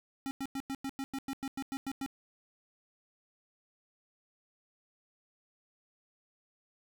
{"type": "tone bursts", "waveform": "square", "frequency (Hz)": 271, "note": "C#4", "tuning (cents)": -39, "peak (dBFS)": -35, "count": 13, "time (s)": [0.26, 2.062], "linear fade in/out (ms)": 0, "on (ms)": 50, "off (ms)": 96, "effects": []}